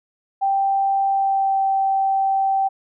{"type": "tone with pitch glide", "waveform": "sine", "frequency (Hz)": [784, 777.2], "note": ["G5", "G5"], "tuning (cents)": [0, -15], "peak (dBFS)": -16, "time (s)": [0.41, 2.69], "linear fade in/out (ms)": 20, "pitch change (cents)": -15, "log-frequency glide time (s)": [1.09, 1.62], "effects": []}